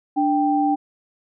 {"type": "tone pair together", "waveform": "sine", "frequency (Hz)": [294.1, 785.2], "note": ["D4", "G5"], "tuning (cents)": [3, 3], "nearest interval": "octave + perfect fourth", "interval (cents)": 1700, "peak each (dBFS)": -19, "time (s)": [0.16, 0.76], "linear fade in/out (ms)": 20, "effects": []}